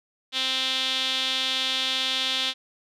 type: tone with band-pass filter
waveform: sawtooth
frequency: 261.6 Hz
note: C4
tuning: in tune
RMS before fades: -26 dBFS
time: 0.32-2.54 s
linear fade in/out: 50 ms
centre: 3500 Hz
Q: 4.6
effects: none